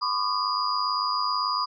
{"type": "tone cluster", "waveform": "sine", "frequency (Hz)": [1011, 1118, 1216, 4875], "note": ["B5", "C#6", "D#6", "D#8"], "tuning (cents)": [40, 14, -40, -36], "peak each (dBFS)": -29, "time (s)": [0.01, 1.66], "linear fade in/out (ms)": 20, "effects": []}